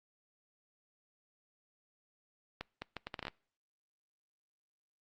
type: accelerating click train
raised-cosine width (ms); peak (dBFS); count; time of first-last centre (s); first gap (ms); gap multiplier
0.3; -23; 10; 2.61-3.282; 210; 0.7
effects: noise-tail reverb RT60 0.5 s tail -25 dB re dry + Opus 48 kbps

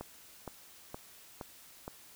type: click train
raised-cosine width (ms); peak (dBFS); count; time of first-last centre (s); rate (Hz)
1; -26; 5; 0.01-1.879; 2.14
effects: white hiss -56 dBFS RMS until 2.15 s

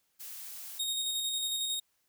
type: noise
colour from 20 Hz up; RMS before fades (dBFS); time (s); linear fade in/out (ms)
blue; -44; 0.19-0.8; 20
type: tone with tremolo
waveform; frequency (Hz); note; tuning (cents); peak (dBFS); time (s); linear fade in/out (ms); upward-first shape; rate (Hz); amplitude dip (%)
sawtooth; 3729; A#7; 0; -27; 0.79-1.8; 10; square; 11; 25
effects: white hiss -75 dBFS RMS until 2.08 s

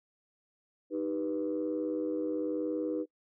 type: chord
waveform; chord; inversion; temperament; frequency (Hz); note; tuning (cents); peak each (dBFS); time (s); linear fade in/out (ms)
sine; Eb augmented; none; equal with one note detuned; 311.1 / 392 / 491; Eb4 / G4 / B4; 0 / 0 / -10; -32 / -37 / -34; 0.9-3.06; 50
effects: noise-tail reverb RT60 0.1 s tail -25 dB re dry + tanh soft clip ceiling -23 dBFS

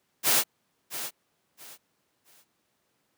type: noise with echo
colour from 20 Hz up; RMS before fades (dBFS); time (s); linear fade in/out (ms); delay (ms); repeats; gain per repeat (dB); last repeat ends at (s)
white; -22; 0.23-0.44; 50; 670; 3; -12; 2.45
effects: pink hiss -73 dBFS RMS until 3.17 s + high-pass 150 Hz 12 dB/octave

